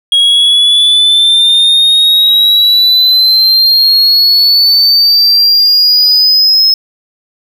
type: exponential sweep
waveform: triangle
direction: up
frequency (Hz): 3289 to 5180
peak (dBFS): -3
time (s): 0.12-6.74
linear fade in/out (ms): 2
effects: none